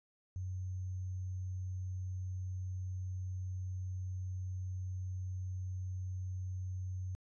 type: tone with sample-and-hold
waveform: sine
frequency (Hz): 92.5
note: F#2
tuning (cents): 0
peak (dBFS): -37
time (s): 0.36-7.15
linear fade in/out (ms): 0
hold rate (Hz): 6300
effects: resampled to 24000 Hz